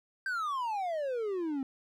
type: exponential sweep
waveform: triangle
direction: down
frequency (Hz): 1590 to 260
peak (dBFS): -29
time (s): 0.26-1.63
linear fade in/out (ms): 2
effects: none